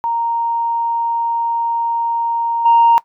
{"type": "tone with level steps", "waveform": "sine", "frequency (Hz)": 930, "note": "A#5", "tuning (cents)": -4, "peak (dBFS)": [-15, -6], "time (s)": [0.04, 2.98], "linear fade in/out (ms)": 0, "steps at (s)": 2.65, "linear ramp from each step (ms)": 10, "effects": ["noise-tail reverb RT60 0.1 s tail -19 dB re dry", "tanh soft clip ceiling -3 dBFS"]}